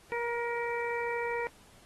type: harmonic tone with a mistuned harmonic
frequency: 473 Hz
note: A#4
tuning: 25 cents sharp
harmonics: 1 / 2 / 3 / 4 / 5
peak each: -33 / -36 / -44 / -39 / -40 dBFS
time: 0.12-1.47 s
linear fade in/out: 0 ms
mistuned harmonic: 5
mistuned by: -33 cents
effects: pink hiss -59 dBFS RMS until 1.85 s + AAC 32 kbps